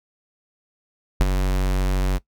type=tone with ADSR envelope; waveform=square; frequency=46.93 Hz; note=F#1; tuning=25 cents sharp; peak=-12 dBFS; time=1.2-2.19 s; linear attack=11 ms; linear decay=28 ms; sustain=-7 dB; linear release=26 ms; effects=noise-tail reverb RT60 0.1 s tail -19 dB re dry